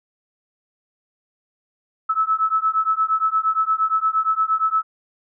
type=beating tone pair; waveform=sine; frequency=1299 / 1307.6 Hz; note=E6 / E6; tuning=-26 / -14 cents; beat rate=8.6 Hz; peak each=-20 / -20 dBFS; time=2.09-4.83 s; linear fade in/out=10 ms; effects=none